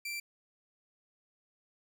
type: tone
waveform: sawtooth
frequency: 2349 Hz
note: D7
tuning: in tune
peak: -33 dBFS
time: 0.05-0.2 s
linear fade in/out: 5 ms
effects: none